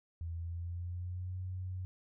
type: tone with pitch glide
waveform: sine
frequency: 83.6 to 92.23 Hz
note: E2 to F#2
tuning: +25 to -5 cents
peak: -37 dBFS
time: 0.21-1.85 s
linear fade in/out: 0 ms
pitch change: +170 cents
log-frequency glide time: 0.34-1.38 s
effects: none